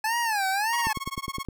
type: tone with vibrato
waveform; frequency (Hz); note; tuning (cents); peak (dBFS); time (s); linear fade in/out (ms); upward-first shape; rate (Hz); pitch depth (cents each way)
25% pulse; 851; G#5; +42; -20; 0.04-0.93; 5; sine; 1.7; 190
type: tone with tremolo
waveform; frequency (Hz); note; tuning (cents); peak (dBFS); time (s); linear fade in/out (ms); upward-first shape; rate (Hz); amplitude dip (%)
sawtooth; 1094; C#6; -23; -25; 0.73-1.45; 0; sine; 18; 100
type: click train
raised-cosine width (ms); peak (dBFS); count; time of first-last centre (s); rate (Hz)
3; -20; 7; 0.87-1.487; 9.73
effects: none